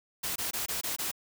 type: noise bursts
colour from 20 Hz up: white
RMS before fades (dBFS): -33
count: 6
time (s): 0.23-1.115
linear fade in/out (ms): 10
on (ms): 130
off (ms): 21
effects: none